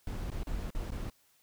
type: noise with dropouts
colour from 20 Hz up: brown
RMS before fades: -36 dBFS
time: 0.07-1.1 s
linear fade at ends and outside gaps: 2 ms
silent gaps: 0.303-0.316 / 0.433-0.469 / 0.705-0.749 / 0.906-0.919 s
effects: white hiss -68 dBFS RMS until 1.42 s